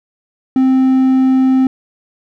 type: tone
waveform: triangle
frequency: 261.6 Hz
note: C4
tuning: in tune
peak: -6 dBFS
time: 0.56-1.67 s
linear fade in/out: 2 ms
effects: none